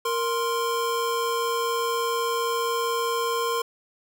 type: tone pair together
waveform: square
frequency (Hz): 466.2 / 1046.5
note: A#4 / C6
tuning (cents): 0 / 0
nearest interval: octave + major second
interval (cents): 1400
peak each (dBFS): -27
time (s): 0.05-3.62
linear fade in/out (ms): 5
effects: none